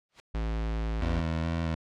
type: noise with exponential growth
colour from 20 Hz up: white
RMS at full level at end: -42 dBFS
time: 0.09-0.2 s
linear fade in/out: 0 ms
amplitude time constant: 22 ms
type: tone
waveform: square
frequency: 55 Hz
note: A1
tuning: in tune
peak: -29 dBFS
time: 0.34-1.21 s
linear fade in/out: 10 ms
type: tone with vibrato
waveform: 20% pulse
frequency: 82.1 Hz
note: E2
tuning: 6 cents flat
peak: -23 dBFS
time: 1.01-1.75 s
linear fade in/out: 5 ms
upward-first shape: square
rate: 2.3 Hz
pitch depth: 24 cents each way
effects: low-pass 4000 Hz 12 dB/octave